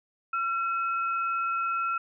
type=tone pair together; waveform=sine; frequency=1359 / 2559 Hz; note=F6 / D#7; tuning=-48 / +48 cents; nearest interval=major seventh; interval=1096 cents; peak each=-26 / -36 dBFS; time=0.33-1.98 s; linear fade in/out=5 ms; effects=none